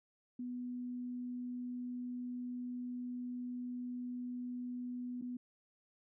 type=tone with dropouts; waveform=sine; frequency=246.9 Hz; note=B3; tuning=in tune; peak=-39 dBFS; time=0.39-5.37 s; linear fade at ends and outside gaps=5 ms; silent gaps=5.214-5.221 s; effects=none